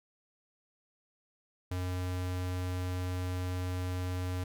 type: tone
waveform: square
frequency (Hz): 90.9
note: F#2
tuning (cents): -30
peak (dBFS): -33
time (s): 1.71-4.44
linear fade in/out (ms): 5
effects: none